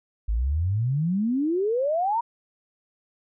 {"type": "exponential sweep", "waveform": "sine", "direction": "up", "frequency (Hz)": [50.6, 966], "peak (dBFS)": -21, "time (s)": [0.28, 2.21], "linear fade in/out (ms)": 10, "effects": []}